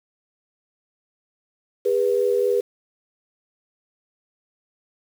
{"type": "tone pair together", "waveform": "sine", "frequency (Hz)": [405.5, 489.6], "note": ["G#4", "B4"], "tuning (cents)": [-41, -15], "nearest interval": "minor third", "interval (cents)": 326, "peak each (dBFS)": -20, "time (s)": [1.85, 2.61], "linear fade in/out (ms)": 10, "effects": ["7-bit"]}